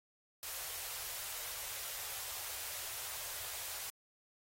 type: band-stop noise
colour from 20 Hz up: white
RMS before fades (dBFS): -43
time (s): 0.43-3.9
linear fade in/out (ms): 0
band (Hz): 110 to 470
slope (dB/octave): 24
effects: AAC 48 kbps